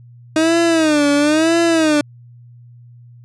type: tone with vibrato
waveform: 30% pulse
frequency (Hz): 311.1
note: D#4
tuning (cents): 0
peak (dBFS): -9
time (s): 0.36-2.01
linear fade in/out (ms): 2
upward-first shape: sine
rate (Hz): 1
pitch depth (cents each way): 140
effects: added 120 Hz sine -39 dBFS peak until 3.24 s + resampled to 22050 Hz